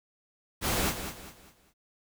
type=noise with echo; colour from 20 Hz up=pink; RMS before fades=-28 dBFS; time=0.61-0.94 s; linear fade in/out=50 ms; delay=200 ms; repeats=4; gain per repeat=-9 dB; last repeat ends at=1.74 s; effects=none